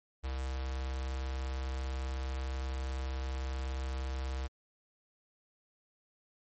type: tone with notch filter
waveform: square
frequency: 65.7 Hz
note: C2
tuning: 8 cents sharp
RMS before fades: -36 dBFS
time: 0.23-4.48 s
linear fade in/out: 20 ms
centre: 230 Hz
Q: 0.96
effects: MP3 32 kbps